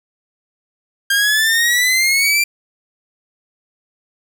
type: exponential sweep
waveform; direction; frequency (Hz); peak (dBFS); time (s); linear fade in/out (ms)
sawtooth; up; 1600 to 2375; -9; 1.1-2.44; 5
effects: none